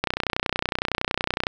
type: click train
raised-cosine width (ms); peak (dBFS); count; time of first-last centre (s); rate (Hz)
0.3; -6; 45; 0.04-1.469; 30.8
effects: none